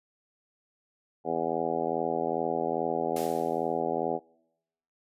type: harmonic tone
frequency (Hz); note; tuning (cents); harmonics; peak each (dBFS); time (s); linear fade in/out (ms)
82.41; E2; 0; 2 / 3 / 4 / 5 / 6 / 7 / 8 / 9 / 10; -42 / -37 / -37 / -33 / -34 / -35 / -37 / -33 / -38; 1.24-4.2; 50
type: noise with exponential decay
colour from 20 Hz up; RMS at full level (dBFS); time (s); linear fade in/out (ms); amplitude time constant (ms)
white; -38; 3.16-3.81; 5; 140
effects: noise-tail reverb RT60 0.9 s tail -26 dB re dry + resampled to 32000 Hz